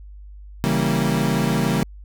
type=chord; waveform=35% pulse; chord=C# diminished seventh; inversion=none; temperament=equal; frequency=138.59 / 164.81 / 196 / 233.1 Hz; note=C#3 / E3 / G3 / Bb3; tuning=0 / 0 / 0 / 0 cents; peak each=-22 dBFS; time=0.64-1.83 s; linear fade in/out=0 ms; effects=added 50 Hz sine -37 dBFS peak until 2.04 s